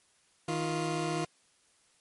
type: tone pair together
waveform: 20% pulse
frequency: 157.72 / 350 Hz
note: D#3 / F4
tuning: +24 / +4 cents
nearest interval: octave + major second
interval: 1380 cents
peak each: -28 / -28 dBFS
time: 0.48-1.25 s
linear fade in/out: 5 ms
effects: white hiss -67 dBFS RMS until 2 s + MP3 48 kbps